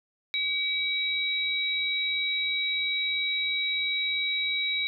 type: tone pair together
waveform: sine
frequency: 2289 / 3846 Hz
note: D7 / B7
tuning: -45 / -47 cents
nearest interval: major sixth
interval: 898 cents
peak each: -28 dBFS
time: 0.34-4.87 s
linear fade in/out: 0 ms
effects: none